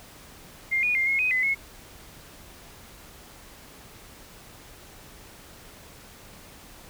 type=tone with pitch steps; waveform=sine; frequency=2112 / 2454 / 2109 / 2162 / 2508 / 2023 / 2179 Hz; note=C7 / D#7 / C7 / C#7 / D#7 / B6 / C#7; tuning=+16 / -25 / +13 / -44 / +13 / +41 / -30 cents; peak=-21 dBFS; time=0.71-1.55 s; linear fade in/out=20 ms; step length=120 ms; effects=pink hiss -48 dBFS RMS until 6.89 s